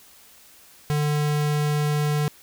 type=tone; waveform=square; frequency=148.7 Hz; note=D3; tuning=22 cents sharp; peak=-21 dBFS; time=0.9-2.28 s; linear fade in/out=0 ms; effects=white hiss -51 dBFS RMS until 2.42 s